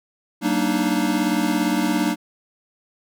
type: chord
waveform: square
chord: Eb major seventh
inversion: first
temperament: equal with one note detuned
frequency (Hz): 191.3 / 233.1 / 293.7 / 311.1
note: G3 / Bb3 / D4 / Eb4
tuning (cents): -42 / 0 / 0 / 0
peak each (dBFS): -26 / -25 / -24 / -25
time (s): 0.41-2.16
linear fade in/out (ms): 50
effects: none